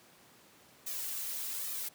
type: noise with flanger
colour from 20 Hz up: blue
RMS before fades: -38 dBFS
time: 0.86-1.89 s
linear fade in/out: 10 ms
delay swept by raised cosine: 1.6 to 3.6 ms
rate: 1.2 Hz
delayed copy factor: +0.9
effects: pink hiss -60 dBFS RMS until 1.94 s + high-pass 150 Hz 12 dB/octave